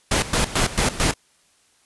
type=noise with tremolo; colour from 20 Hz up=pink; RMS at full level=-19 dBFS; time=0.11-1.14 s; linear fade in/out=5 ms; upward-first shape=square; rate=4.5 Hz; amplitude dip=80%; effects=white hiss -60 dBFS RMS until 1.85 s + resampled to 24000 Hz